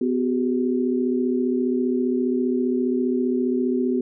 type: tone cluster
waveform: sine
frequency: 250.8 / 372.4 / 407.4 Hz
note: B3 / F#4 / G#4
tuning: +27 / +11 / -33 cents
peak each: -21 / -24 / -29 dBFS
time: 0.01-4.01 s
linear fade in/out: 5 ms
effects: none